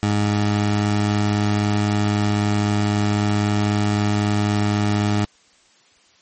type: tone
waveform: 20% pulse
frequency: 103.83 Hz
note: G#2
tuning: in tune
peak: -12 dBFS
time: 0.03-5.25 s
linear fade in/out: 0 ms
effects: white hiss -55 dBFS RMS until 6.21 s + MP3 32 kbps